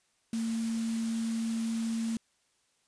sine tone in noise, 226.8 Hz, A#3, 47 cents flat, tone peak -29 dBFS, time 0.33-2.17 s, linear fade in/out 2 ms, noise white, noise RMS -44 dBFS, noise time 0.33-2.17 s, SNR +12 dB, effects white hiss -72 dBFS RMS until 2.87 s + resampled to 22050 Hz

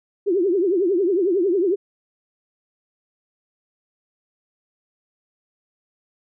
sine tone with vibrato, 370 Hz, F#4, in tune, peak -16 dBFS, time 0.26-1.76 s, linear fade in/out 20 ms, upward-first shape triangle, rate 11 Hz, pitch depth 220 cents each way, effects none

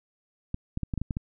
clicks, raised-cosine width 5 ms, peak -17 dBFS, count 8, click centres 0.544 / 0.774 / 0.833 / 0.938 / 0.977 / 1.016 / 1.108 / 1.169 s, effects none

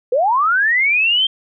sine linear sweep, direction up, 462.7 to 3192 Hz, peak -12 dBFS, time 0.12-1.27 s, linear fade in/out 5 ms, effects none

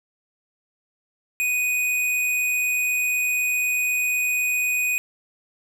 square tone, 2487 Hz, D#7, 1 cent flat, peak -21 dBFS, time 1.4-4.98 s, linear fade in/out 0 ms, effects none

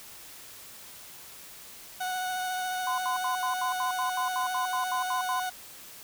30% pulse tone with vibrato, 738 Hz, F#5, 5 cents flat, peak -27 dBFS, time 2-5.5 s, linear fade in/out 10 ms, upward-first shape triangle, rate 14 Hz, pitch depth 17 cents each way
sine tone bursts, 1024 Hz, C6, 38 cents flat, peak -28 dBFS, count 14, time 2.87-5.398 s, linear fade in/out 2 ms, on 110 ms, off 76 ms
effects white hiss -47 dBFS RMS until 6.03 s

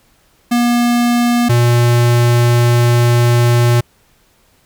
square tone pair in turn, 239.7 / 119.85 Hz, A#3 / A#2, +48 / +48 cents, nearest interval octave, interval 1200 cents, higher first, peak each -11 / -9 dBFS, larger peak second, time 0.51-1.49 / 1.49-3.81 s, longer second, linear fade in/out 10 ms, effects pink hiss -54 dBFS RMS until 4.65 s

